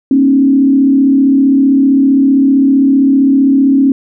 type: tone with frequency modulation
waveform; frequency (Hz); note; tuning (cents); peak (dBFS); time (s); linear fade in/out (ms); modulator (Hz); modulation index
sine; 271.7; C#4; -35; -5; 0.11-3.92; 2; 35.4; 0.67
effects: none